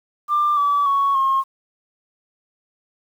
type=tone with pitch steps; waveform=sine; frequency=1189 / 1149.8 / 1111.9 / 1075.3 Hz; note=D6 / D6 / C#6 / C6; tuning=+21 / -37 / +5 / +47 cents; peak=-14 dBFS; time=0.28-1.44 s; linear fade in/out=50 ms; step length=290 ms; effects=tanh soft clip ceiling -11 dBFS + 8-bit